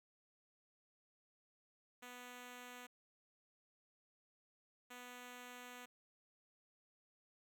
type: tone bursts at uneven times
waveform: 5% pulse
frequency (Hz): 246.9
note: B3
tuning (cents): 0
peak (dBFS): -40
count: 2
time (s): 2.02-2.87 / 4.9-5.86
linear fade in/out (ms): 10
effects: none